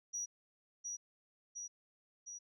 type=tone with echo; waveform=sine; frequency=5800 Hz; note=F#8; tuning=35 cents flat; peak=-36 dBFS; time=0.13-0.26 s; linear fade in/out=20 ms; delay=710 ms; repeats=3; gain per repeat=-3 dB; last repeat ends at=2.39 s; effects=tanh soft clip ceiling -34 dBFS